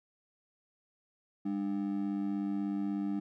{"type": "ring-modulated tone", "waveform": "triangle", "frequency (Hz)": 250, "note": "B3", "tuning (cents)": 21, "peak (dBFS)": -26, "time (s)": [1.45, 3.2], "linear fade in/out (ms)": 10, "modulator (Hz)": 48.2, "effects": []}